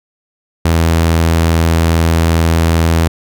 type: tone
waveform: sawtooth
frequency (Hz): 82.41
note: E2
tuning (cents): 0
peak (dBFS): -5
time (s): 0.65-3.08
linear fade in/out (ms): 5
effects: none